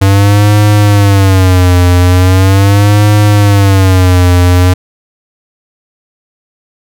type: tone with vibrato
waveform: square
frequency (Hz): 96.5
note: G2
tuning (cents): -27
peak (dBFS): -4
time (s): 0.01-4.74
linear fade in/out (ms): 10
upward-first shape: sine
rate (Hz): 0.4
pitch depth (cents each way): 140
effects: none